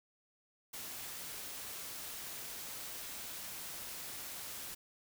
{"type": "noise", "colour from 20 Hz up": "white", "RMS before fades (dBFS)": -45, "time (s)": [0.73, 4.75], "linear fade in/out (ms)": 10, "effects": []}